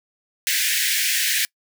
pink high-pass noise, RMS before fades -21 dBFS, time 0.47-1.45 s, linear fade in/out 0 ms, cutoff 1600 Hz, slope 96 dB/octave, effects noise-tail reverb RT60 0.1 s tail -26 dB re dry

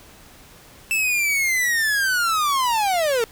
45% pulse linear sweep, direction down, 2654 to 440.7 Hz, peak -18 dBFS, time 0.91-3.24 s, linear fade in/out 0 ms, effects pink hiss -47 dBFS RMS until 3.31 s

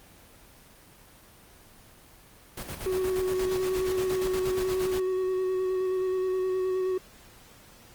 pink noise with tremolo, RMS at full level -36 dBFS, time 2.57-5 s, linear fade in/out 5 ms, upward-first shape square, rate 8.5 Hz, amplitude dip 55%
triangle tone with vibrato, 372.7 Hz, F#4, 13 cents sharp, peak -23 dBFS, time 2.86-6.98 s, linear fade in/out 5 ms, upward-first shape square, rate 9.5 Hz, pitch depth 13 cents each way
effects pink hiss -53 dBFS RMS until 7.94 s + Opus 24 kbps

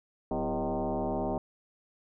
sine tone with frequency modulation, 185 Hz, F#3, in tune, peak -28 dBFS, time 0.31-1.38 s, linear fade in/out 2 ms, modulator 146 Hz, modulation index 4.6, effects none

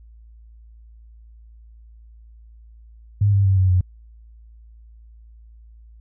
sine tone with pitch steps, 102 / 99.1 / 96.28 / 93.53 / 90.87 Hz, G#2 / G2 / G2 / F#2 / F#2, -31 / +19 / -31 / +19 / -31 cents, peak -13 dBFS, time 3.21-3.81 s, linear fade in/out 5 ms, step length 120 ms, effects added 56 Hz sine -43 dBFS peak until 6 s

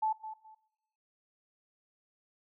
sine tone with echo, 871 Hz, A5, 18 cents flat, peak -27 dBFS, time 0.02-0.13 s, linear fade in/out 10 ms, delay 210 ms, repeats 2, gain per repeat -12 dB, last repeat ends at 0.55 s, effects noise-tail reverb RT60 0.9 s tail -20 dB re dry

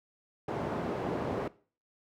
white band-pass noise, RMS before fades -34 dBFS, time 0.48-1.48 s, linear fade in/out 5 ms, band 110 to 580 Hz, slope 12 dB/octave, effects noise-tail reverb RT60 0.4 s tail -19 dB re dry

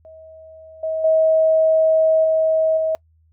sine tone with level steps, 638 Hz, D#5, 43 cents sharp, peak -39 / -20 / -12 / -14 / -17 dBFS, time 0.05-2.95 s, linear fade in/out 0 ms, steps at 0.83 / 1.04 / 2.24 / 2.77 s, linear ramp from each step 5 ms, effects noise-tail reverb RT60 0.1 s tail -25 dB re dry + added 80 Hz sine -54 dBFS peak until 3.32 s

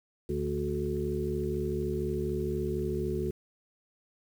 harmonic tone with a mistuned harmonic, 73.42 Hz, D2, in tune, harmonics 1 / 2 / 3 / 5 / 6, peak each -36 / -36 / -37 / -32 / -37 dBFS, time 0.29-3.31 s, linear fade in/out 5 ms, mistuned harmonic 6, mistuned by -37 cents, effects 9-bit

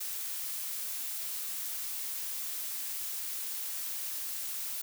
blue noise, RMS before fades -37 dBFS, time 0-4.82 s, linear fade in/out 10 ms, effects none

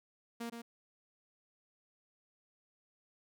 sawtooth tone with echo, 233.5 Hz, A#3, 3 cents sharp, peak -35 dBFS, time 0.4-0.5 s, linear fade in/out 10 ms, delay 120 ms, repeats 1, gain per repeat -5 dB, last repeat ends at 0.62 s, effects none

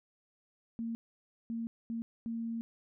sine tone bursts at uneven times, 229.5 Hz, A#3, 27 cents flat, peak -34 dBFS, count 4, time 0.79-0.95 / 1.5-1.67 / 1.9-2.02 / 2.26-2.61 s, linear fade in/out 0 ms, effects none

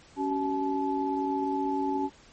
sine tone cluster, 279.7 / 380.6 / 862 Hz, C#4 / F#4 / A5, +16 / +49 / -36 cents, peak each -29 / -32 / -30 dBFS, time 0.16-2.1 s, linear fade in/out 50 ms, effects pink hiss -55 dBFS RMS until 2.32 s + MP3 32 kbps

